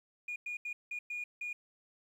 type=tone bursts at uneven times; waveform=sine; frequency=2438 Hz; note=D#7; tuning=36 cents flat; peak=-35 dBFS; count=6; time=0.28-0.36 / 0.46-0.57 / 0.65-0.73 / 0.91-0.99 / 1.1-1.24 / 1.41-1.53 s; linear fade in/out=5 ms; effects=tanh soft clip ceiling -33 dBFS + 11-bit